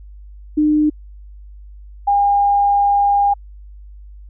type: tone pair in turn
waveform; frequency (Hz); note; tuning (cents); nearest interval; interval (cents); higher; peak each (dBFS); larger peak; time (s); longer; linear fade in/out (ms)
sine; 302.6 / 807.8; D#4 / G#5; -48 / -48; octave + perfect fourth; 1700; second; -11; neither; 0.57-0.9 / 2.07-3.34; second; 10
effects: added 50 Hz sine -35 dBFS peak until 4.29 s